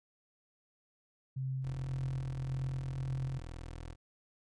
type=tone with tremolo; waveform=sine; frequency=132 Hz; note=C3; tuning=16 cents sharp; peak=-33 dBFS; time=1.36-3.39 s; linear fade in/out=10 ms; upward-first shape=sine; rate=1.8 Hz; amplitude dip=35%
type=tone; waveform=20% pulse; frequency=41.2 Hz; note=E1; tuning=in tune; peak=-38 dBFS; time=1.62-3.96 s; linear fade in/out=50 ms
effects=resampled to 22050 Hz